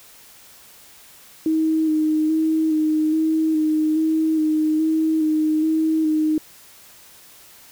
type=tone with vibrato; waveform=sine; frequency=313.6 Hz; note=D#4; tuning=14 cents sharp; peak=-16 dBFS; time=1.46-6.38 s; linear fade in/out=2 ms; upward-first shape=square; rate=1.2 Hz; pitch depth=20 cents each way; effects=white hiss -47 dBFS RMS until 7.71 s